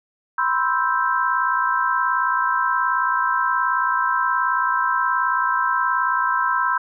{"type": "chord", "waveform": "sine", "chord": "C major seventh", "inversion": "third", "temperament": "equal", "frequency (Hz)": [987.8, 1046.5, 1318.5, 1568], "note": ["B5", "C6", "E6", "G6"], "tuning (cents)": [0, 0, 0, 0], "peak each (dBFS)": -23, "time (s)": [0.38, 6.78], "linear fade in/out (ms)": 5, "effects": []}